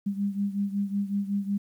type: beating tone pair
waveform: sine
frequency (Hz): 199.1 / 204.5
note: G3 / G#3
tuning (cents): +27 / -26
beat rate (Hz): 5.4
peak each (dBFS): -27 / -31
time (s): 0.06-1.58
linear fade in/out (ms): 10
effects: 10-bit